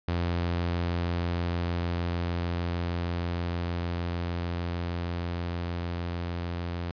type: tone with level ramp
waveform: sawtooth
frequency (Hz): 86.5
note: F2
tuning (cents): -16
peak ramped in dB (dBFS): -22 to -27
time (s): 0.08-6.91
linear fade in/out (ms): 0
effects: resampled to 11025 Hz